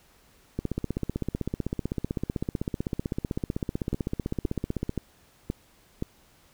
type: two click trains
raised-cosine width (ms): 3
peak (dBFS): -15 / -15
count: 69 / 5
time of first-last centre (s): 0.59-4.894 / 3.93-6.024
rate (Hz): 15.8 / 1.91
effects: pink hiss -60 dBFS RMS until 6.53 s